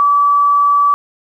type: tone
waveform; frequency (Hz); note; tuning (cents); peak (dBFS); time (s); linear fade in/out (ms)
sine; 1151; D6; -35; -8; 0-0.94; 0
effects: 8-bit